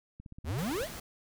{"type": "click train", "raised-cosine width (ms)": 5, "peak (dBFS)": -34, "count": 11, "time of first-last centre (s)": [0.2, 0.817], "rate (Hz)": 16.2}
{"type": "exponential sweep", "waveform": "square", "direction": "up", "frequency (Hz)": [65, 728], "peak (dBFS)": -32, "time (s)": [0.44, 0.88], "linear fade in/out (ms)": 50}
{"type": "noise", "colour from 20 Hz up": "pink", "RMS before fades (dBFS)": -43, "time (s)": [0.58, 1], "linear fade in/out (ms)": 5}
{"effects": []}